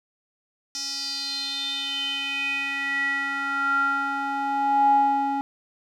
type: tone with band-pass filter sweep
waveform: square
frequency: 277.2 Hz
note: C#4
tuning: in tune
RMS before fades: -25 dBFS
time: 0.75-5.41 s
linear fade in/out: 0 ms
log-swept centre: 5500 to 660 Hz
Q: 7.1
effects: none